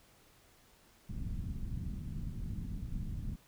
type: low-pass noise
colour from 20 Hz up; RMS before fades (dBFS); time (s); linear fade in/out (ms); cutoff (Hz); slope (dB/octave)
pink; -39; 1.09-3.36; 10; 210; 24
effects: pink hiss -64 dBFS RMS until 3.47 s